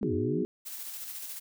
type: exponential two-way sweep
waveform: sine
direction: down then up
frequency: 242.3 to 87 to 195.8 Hz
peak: -32 dBFS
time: 0.01-0.43 s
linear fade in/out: 5 ms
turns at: 0.14 s
type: chord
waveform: sine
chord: G# minor seventh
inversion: first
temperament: equal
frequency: 246.9 / 311.1 / 370 / 415.3 Hz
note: B3 / D#4 / F#4 / G#4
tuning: 0 / 0 / 0 / 0 cents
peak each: -33 dBFS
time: 0.03-0.45 s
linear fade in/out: 0 ms
type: noise with tremolo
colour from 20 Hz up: blue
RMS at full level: -39 dBFS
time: 0.65-1.4 s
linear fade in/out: 20 ms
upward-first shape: square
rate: 14 Hz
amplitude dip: 30%
effects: none